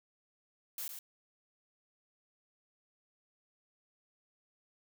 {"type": "noise with echo", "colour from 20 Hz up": "blue", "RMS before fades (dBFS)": -40, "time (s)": [0.78, 0.88], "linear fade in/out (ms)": 2, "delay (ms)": 110, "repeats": 1, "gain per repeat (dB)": -6, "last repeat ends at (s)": 0.99, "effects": []}